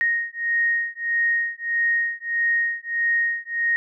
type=beating tone pair; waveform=sine; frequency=1864.7 / 1866.3 Hz; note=A#6 / A#6; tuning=0 / +2 cents; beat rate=1.6 Hz; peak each=-23 dBFS; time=0.01-3.76 s; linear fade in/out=0 ms; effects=none